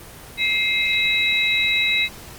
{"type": "tone cluster", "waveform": "sine", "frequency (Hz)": [2110, 2574, 3872], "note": ["C7", "E7", "B7"], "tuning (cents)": [14, -42, -35], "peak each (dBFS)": -21, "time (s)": [0.37, 2.09], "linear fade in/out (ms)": 50, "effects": ["pink hiss -40 dBFS RMS until 2.38 s", "Opus 24 kbps"]}